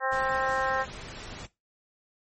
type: harmonic tone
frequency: 264.2 Hz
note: C4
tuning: 17 cents sharp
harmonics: 2 / 3 / 4 / 5 / 6 / 7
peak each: -31 / -30 / -31 / -34 / -33 / -34 dBFS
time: 0-0.86 s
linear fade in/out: 50 ms
type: noise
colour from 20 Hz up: pink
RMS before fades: -41 dBFS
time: 0.11-1.47 s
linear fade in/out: 20 ms
effects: noise-tail reverb RT60 0.2 s tail -18 dB re dry + MP3 32 kbps